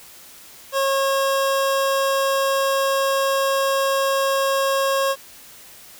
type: tone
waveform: 25% pulse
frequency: 544 Hz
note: C#5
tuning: 33 cents flat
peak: -14 dBFS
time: 0.72-5.16 s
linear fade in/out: 50 ms
effects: white hiss -44 dBFS RMS until 5.99 s